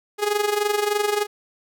sawtooth tone with amplitude modulation, 415.3 Hz, G#4, in tune, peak -13 dBFS, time 0.18-1.27 s, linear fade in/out 50 ms, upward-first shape sine, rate 23.3 Hz, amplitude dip 70%, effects none

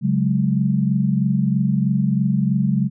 sine chord, C# suspended fourth, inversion none, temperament just, 138.59 / 184.79 / 207.9 Hz, C#3 / F#3 / G#3, 0 / -2 / +2 cents, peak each -20 dBFS, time 0.01-2.9 s, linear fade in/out 50 ms, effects none

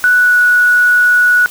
sine tone with pitch glide, 1480 to 1468.1 Hz, F#6 to F#6, 0 to -14 cents, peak -6 dBFS, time 0.04-1.46 s, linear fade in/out 0 ms, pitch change -14 cents, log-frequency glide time 0.16-0.39 s, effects white hiss -31 dBFS RMS until 1.5 s

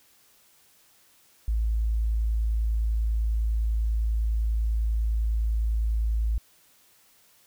sine tone, 55 Hz, A1, in tune, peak -22 dBFS, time 1.48-6.38 s, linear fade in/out 0 ms, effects white hiss -60 dBFS RMS until 7.46 s

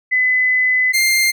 sine / sawtooth tone pair in turn, 2013 / 2104 Hz, B6 / C7, +33 / +9 cents, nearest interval minor second, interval 76 cents, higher second, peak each -12 / -9 dBFS, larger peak second, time 0.11-0.93 / 0.93-1.32 s, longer first, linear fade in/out 20 ms, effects none

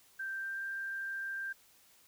sine tone with pitch glide, 1568 to 1581.6 Hz, G6 to G6, 0 to +15 cents, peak -36 dBFS, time 0.19-1.53 s, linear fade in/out 10 ms, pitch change +15 cents, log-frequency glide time 0.33-0.62 s, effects white hiss -64 dBFS RMS until 2.07 s

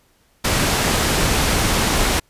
pink low-pass noise, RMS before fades -18 dBFS, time 0.44-2.2 s, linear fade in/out 10 ms, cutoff 11000 Hz, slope 12 dB/octave, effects pink hiss -59 dBFS RMS until 2.29 s + resampled to 32000 Hz

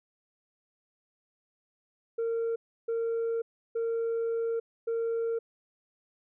sine tone bursts at uneven times, 459.1 Hz, A#4, 26 cents flat, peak -25 dBFS, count 4, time 2.18-2.56 / 2.88-3.42 / 3.75-4.6 / 4.87-5.39 s, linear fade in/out 10 ms, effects tanh soft clip ceiling -26 dBFS

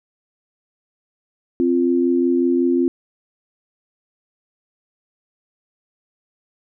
sine tone pair together, 261.6 / 347 Hz, C4 / F4, 0 / -11 cents, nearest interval perfect fourth, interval 489 cents, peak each -17 dBFS, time 1.6-2.88 s, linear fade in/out 0 ms, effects none

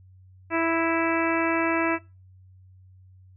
harmonic tone, 329.8 Hz, E4, 1 cent sharp, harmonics 1 / 2 / 3 / 4 / 5 / 6 / 7 / 8, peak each -25 / -28 / -30 / -31 / -32 / -33 / -33 / -34 dBFS, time 0.5-1.99 s, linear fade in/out 50 ms, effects noise-tail reverb RT60 0.3 s tail -23 dB re dry + added 93 Hz sine -49 dBFS peak until 3.36 s

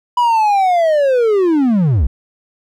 triangle linear sweep, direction down, 987.8 to 52.3 Hz, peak -8 dBFS, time 0.17-2.07 s, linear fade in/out 5 ms, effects none

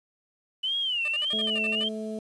sine tone with vibrato, 2960 Hz, F#7, in tune, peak -25 dBFS, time 0.63-1.89 s, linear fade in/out 10 ms, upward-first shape sine, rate 1.7 Hz, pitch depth 180 cents each way
10% pulse tone bursts, 600 Hz, D5, 37 cents sharp, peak -30 dBFS, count 10, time 1.05-1.837 s, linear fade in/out 2 ms, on 31 ms, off 53 ms
harmonic tone, 217.3 Hz, A3, 21 cents flat, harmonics 1 / 2 / 3, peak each -33 / -36 / -38 dBFS, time 1.33-2.19 s, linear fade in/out 2 ms
effects resampled to 22050 Hz + 9-bit

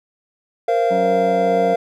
triangle chord, Bb suspended second, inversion none, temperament equal with one note detuned, 466.2 / 523.3 / 686.9 Hz, Bb4 / C5 / F5, 0 / 0 / -29 cents, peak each -17 / -21 / -15 dBFS, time 0.68-1.76 s, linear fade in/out 5 ms
harmonic tone, 93.7 Hz, F#2, 22 cents sharp, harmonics 2 / 3 / 4 / 5 / 6 / 7 / 8 / 9 / 10, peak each -24 / -29 / -39 / -35 / -34 / -35 / -37 / -47 / -39 dBFS, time 0.9-1.75 s, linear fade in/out 20 ms
effects none

